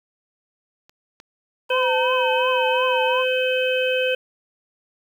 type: clicks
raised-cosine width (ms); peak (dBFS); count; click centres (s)
0.2; -31 / -25 / -27; 3; 0.895 / 1.201 / 1.83
type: tone with vibrato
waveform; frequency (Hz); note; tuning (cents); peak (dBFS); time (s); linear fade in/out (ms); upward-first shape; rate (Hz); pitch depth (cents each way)
sine; 956; A#5; +43; -22; 1.69-3.25; 50; triangle; 2.8; 160
type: harmonic tone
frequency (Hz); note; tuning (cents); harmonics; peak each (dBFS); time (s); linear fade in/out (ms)
512; C5; -38; 1 / 3 / 5 / 6; -20 / -28 / -25 / -28; 1.7-4.15; 5
effects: 8-bit